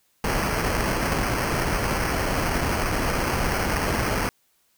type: noise with sample-and-hold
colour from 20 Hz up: pink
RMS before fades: -24 dBFS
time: 0.24-4.29 s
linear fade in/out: 0 ms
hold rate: 3675 Hz
effects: white hiss -66 dBFS RMS until 4.77 s